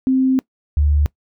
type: tone pair in turn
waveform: sine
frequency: 261.6 / 73.41 Hz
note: C4 / D2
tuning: 0 / 0 cents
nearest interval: octave + minor seventh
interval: 2200 cents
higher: first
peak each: -12 dBFS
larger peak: neither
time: 0.07-0.39 / 0.77-1.06 s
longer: first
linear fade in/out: 0 ms
effects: noise-tail reverb RT60 0.1 s tail -22 dB re dry